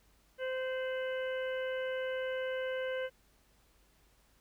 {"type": "harmonic tone with a mistuned harmonic", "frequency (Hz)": 518, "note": "C5", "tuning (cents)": -17, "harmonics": [1, 2, 3, 4, 5, 6], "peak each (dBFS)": [-34, -50, -42, -48, -54, -49], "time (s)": [0.38, 3.1], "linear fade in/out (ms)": 50, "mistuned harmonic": 6, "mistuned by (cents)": -73, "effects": ["added 50 Hz sine -69 dBFS peak until 4.4 s", "pink hiss -69 dBFS RMS until 4.4 s"]}